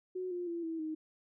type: tone with pitch steps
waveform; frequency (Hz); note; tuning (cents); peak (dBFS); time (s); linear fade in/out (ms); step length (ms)
sine; 368.2 / 353.6 / 339.6 / 326.1 / 313.2; F#4 / F4 / F4 / E4 / D#4; -8 / +22 / -48 / -19 / +11; -35; 0.15-0.95; 10; 160
effects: none